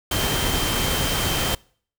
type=tone in noise; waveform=sine; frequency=3136 Hz; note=G7; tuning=in tune; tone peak=-29 dBFS; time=0.11-1.55 s; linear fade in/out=5 ms; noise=pink; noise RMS=-23 dBFS; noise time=0.11-1.55 s; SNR=-9 dB; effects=noise-tail reverb RT60 0.5 s tail -25 dB re dry